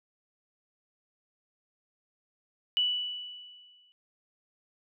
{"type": "tone with exponential decay", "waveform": "sine", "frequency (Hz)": 2960, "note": "F#7", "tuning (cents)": 0, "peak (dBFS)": -22, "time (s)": [2.77, 3.92], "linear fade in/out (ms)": 0, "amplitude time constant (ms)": 250, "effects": []}